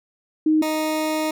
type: tone pair in turn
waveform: sine / 20% pulse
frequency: 311.1 / 311.1 Hz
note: D#4 / D#4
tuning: 0 / 0 cents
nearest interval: unison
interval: 0 cents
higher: neither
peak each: -14 / -16 dBFS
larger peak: first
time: 0.46-0.62 / 0.62-1.31 s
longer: second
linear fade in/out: 5 ms
effects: none